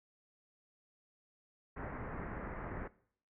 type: low-pass noise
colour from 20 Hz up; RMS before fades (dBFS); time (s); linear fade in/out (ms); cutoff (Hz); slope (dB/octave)
pink; -43; 1.76-2.88; 10; 2000; 48
effects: noise-tail reverb RT60 0.6 s tail -20 dB re dry